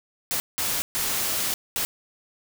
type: noise bursts at uneven times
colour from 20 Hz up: white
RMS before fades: -26 dBFS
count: 4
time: 0.31-0.4 / 0.58-0.82 / 0.95-1.54 / 1.76-1.85 s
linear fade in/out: 0 ms
effects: none